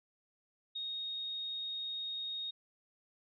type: tone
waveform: sine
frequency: 3729 Hz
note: A#7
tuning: in tune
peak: -37 dBFS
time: 0.75-2.51 s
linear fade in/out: 10 ms
effects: none